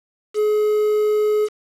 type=tone with quantisation; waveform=triangle; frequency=423.6 Hz; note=G#4; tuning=34 cents sharp; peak=-13 dBFS; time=0.34-1.49 s; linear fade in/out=50 ms; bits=6; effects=low-pass 9000 Hz 12 dB/octave